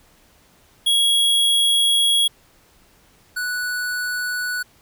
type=tone pair in turn; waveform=square; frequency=3318 / 1478 Hz; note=G#7 / F#6; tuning=-2 / -2 cents; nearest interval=octave + major second; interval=1400 cents; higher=first; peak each=-15 / -23 dBFS; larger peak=first; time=0.86-2.28 / 3.36-4.63 s; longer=first; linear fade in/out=10 ms; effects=pink hiss -55 dBFS RMS until 4.81 s